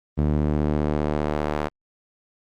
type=tone with band-pass filter sweep; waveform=sawtooth; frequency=75 Hz; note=D2; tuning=37 cents sharp; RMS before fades=-23 dBFS; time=0.17-1.69 s; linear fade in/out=20 ms; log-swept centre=180 to 820 Hz; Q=0.73; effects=Opus 24 kbps